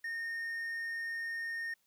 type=tone; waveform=triangle; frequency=1837 Hz; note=A#6; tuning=26 cents flat; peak=-34 dBFS; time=0.04-1.74 s; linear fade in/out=5 ms; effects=white hiss -75 dBFS RMS until 1.86 s